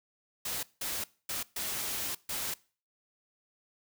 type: noise bursts at uneven times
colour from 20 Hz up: white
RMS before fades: -35 dBFS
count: 5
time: 0.45-0.63 / 0.81-1.04 / 1.29-1.43 / 1.56-2.15 / 2.29-2.54 s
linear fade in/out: 5 ms
effects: noise-tail reverb RT60 0.4 s tail -22 dB re dry